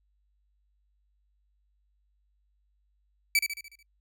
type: tone with echo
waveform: sawtooth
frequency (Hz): 2303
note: D7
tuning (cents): -34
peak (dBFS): -17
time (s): 3.35-3.39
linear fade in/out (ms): 2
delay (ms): 73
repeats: 6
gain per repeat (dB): -6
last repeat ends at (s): 3.828
effects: noise-tail reverb RT60 0.1 s tail -26 dB re dry + added 50 Hz sine -68 dBFS peak until 4 s